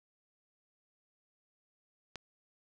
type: click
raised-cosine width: 0.2 ms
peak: -24 dBFS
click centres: 2.157 s
effects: none